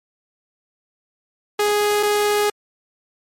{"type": "tone pair in turn", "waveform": "sawtooth", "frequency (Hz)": [415.3, 415.3], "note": ["G#4", "G#4"], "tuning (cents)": [0, 0], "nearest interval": "unison", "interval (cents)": 0, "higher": "neither", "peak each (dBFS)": -12, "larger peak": "neither", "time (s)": [[1.59, 2.03], [2.03, 2.5]], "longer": "second", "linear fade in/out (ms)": 5, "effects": ["MP3 64 kbps"]}